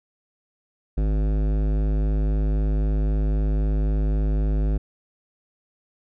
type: tone with hard clipping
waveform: sine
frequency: 51.91 Hz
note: G#1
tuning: in tune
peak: -21 dBFS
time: 0.97-4.78 s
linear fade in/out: 10 ms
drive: 16 dB
effects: none